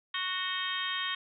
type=harmonic tone with a mistuned harmonic; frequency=370 Hz; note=F#4; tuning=in tune; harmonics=3 / 4 / 5 / 6 / 7 / 8 / 9 / 10; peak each=-38 / -42 / -36 / -43 / -44 / -45 / -36 / -39 dBFS; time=0.14-1.15 s; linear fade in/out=5 ms; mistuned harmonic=9; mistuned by=-69 cents; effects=none